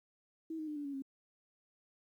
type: tone with pitch steps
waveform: sine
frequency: 322.4 / 311.4 / 300.8 / 290.6 / 280.7 / 271.1 Hz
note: E4 / D#4 / D4 / D4 / C#4 / C#4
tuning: -38 / +2 / +42 / -18 / +22 / -38 cents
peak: -38 dBFS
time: 0.5-1.022 s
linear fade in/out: 5 ms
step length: 87 ms
effects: 12-bit